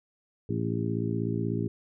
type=harmonic tone with a mistuned harmonic; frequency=56.3 Hz; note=A1; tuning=40 cents sharp; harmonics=2 / 3 / 4 / 5 / 6 / 7; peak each=-31 / -33 / -34 / -35 / -36 / -36 dBFS; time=0.49-1.68 s; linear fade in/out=5 ms; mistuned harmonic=7; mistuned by=+35 cents; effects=none